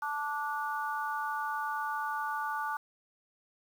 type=harmonic tone; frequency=292.4 Hz; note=D4; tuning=7 cents flat; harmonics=3 / 4 / 5; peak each=-35 / -36 / -37 dBFS; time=0.02-2.77 s; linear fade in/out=5 ms; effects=9-bit